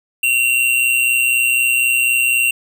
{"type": "tone with amplitude modulation", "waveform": "square", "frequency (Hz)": 2747, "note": "F7", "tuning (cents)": -29, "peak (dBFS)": -11, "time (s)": [0.23, 2.51], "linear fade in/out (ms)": 5, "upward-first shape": "sine", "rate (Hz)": 124, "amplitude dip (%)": 55, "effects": []}